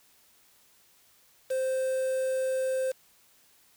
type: tone with quantisation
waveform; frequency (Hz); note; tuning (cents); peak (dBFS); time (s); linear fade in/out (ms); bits
triangle; 522; C5; -4; -24; 1.5-2.92; 10; 7
effects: white hiss -62 dBFS RMS until 3.76 s